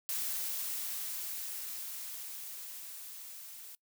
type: noise with level ramp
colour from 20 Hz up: blue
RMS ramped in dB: -35 to -49 dBFS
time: 0.09-3.75 s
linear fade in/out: 0 ms
effects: noise-tail reverb RT60 0.1 s tail -22 dB re dry